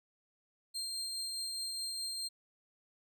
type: tone with tremolo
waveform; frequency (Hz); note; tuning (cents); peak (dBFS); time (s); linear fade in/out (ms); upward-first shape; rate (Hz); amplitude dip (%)
30% pulse; 4186; C8; 0; -33; 0.74-2.29; 20; triangle; 4.8; 25
effects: none